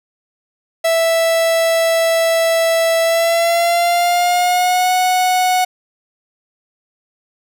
45% pulse tone with pitch glide, 659.3 to 735.8 Hz, E5 to F#5, 0 to -10 cents, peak -12 dBFS, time 0.84-5.65 s, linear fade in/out 10 ms, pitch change +190 cents, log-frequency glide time 3.02-4.92 s, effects none

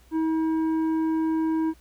triangle tone with tanh clipping, 320 Hz, D#4, 49 cents sharp, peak -23 dBFS, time 0.11-1.74 s, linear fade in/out 50 ms, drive 12 dB, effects added 60 Hz sine -53 dBFS peak until 1.8 s + pink hiss -59 dBFS RMS until 1.8 s

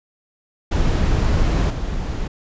brown noise with level steps, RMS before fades -17 / -24 dBFS, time 0.71-2.28 s, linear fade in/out 10 ms, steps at 1.7 s, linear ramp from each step 2 ms, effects resampled to 16000 Hz

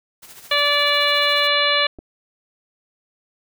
white noise with tremolo, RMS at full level -40 dBFS, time 0.22-1.48 s, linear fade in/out 10 ms, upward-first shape sine, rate 14 Hz, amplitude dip 55%
harmonic tone, 580 Hz, D5, 22 cents flat, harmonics 1 / 2 / 3 / 4 / 5 / 6 / 7, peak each -23 / -23 / -23 / -23 / -23 / -23 / -23 dBFS, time 0.51-1.87 s, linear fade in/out 5 ms
clicks, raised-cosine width 2 ms, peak -26 dBFS, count 2, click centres 1.987 / 1.99 s
effects none

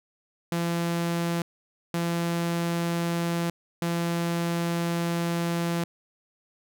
sawtooth tone bursts at uneven times, 170 Hz, F3, 46 cents flat, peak -21 dBFS, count 3, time 0.52-1.42 / 1.94-3.5 / 3.82-5.84 s, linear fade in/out 2 ms, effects none

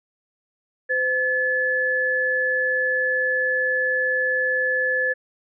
sine tone pair together, 512 / 1722.2 Hz, C5 / A6, -38 / -38 cents, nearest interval octave + major sixth, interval 2100 cents, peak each -25 / -20 dBFS, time 0.89-5.14 s, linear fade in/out 20 ms, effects none

